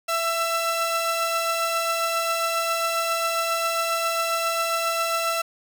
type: tone pair together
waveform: sawtooth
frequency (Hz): 664.8 / 1337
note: E5 / E6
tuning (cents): +15 / +24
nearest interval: octave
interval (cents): 1209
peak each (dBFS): -22 / -21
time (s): 0.08-5.42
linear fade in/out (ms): 10
effects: none